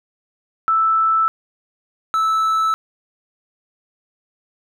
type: tone pair in turn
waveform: sine / triangle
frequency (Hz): 1318.5 / 1311.1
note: E6 / E6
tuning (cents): 0 / -10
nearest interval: unison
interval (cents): 10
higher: first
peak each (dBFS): -13 / -13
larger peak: neither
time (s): 0.68-1.28 / 2.14-2.74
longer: neither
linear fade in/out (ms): 0
effects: none